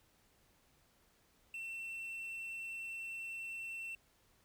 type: tone with quantisation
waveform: triangle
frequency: 2695 Hz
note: E7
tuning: 38 cents sharp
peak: -40 dBFS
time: 1.54-3.95 s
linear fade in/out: 2 ms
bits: 11
effects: pink hiss -71 dBFS RMS until 4.44 s